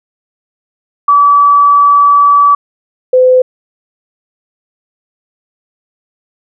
sine tone pair in turn, 1149 / 509.3 Hz, D6 / C5, -38 / -47 cents, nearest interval octave + major second, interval 1409 cents, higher first, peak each -3 dBFS, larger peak neither, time 1.08-2.55 / 3.13-3.42 s, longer first, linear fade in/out 5 ms, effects none

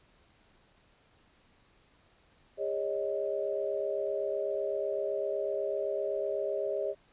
sine chord, Ab suspended fourth, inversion none, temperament equal with one note detuned, 405.4 / 554.4 / 622.3 Hz, Ab4 / Db5 / Eb5, -42 / 0 / 0 cents, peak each -34 dBFS, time 2.57-6.95 s, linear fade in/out 50 ms, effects pink hiss -65 dBFS RMS until 7.12 s + resampled to 8000 Hz

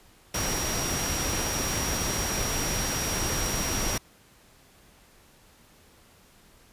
sine tone in noise, 5670 Hz, F8, 25 cents sharp, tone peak -32 dBFS, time 0.34-3.98 s, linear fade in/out 5 ms, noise pink, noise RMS -29 dBFS, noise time 0.34-3.98 s, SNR -6 dB, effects pink hiss -57 dBFS RMS until 6.72 s + resampled to 32000 Hz

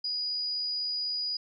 sine tone, 4912 Hz, D#8, 23 cents flat, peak -29 dBFS, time 0.04-1.37 s, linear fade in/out 5 ms, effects none

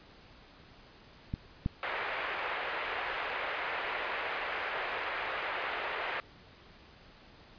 clicks, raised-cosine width 5 ms, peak -21 / -17 dBFS, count 2, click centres 1.339 / 1.661 s
white band-pass noise, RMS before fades -36 dBFS, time 1.83-6.2 s, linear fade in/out 0 ms, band 420 to 2400 Hz, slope 24 dB/octave
effects pink hiss -56 dBFS RMS until 7.58 s + resampled to 11025 Hz

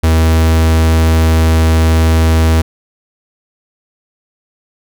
45% pulse tone, 80.6 Hz, E2, 38 cents flat, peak -7 dBFS, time 0.03-2.62 s, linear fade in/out 10 ms, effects none

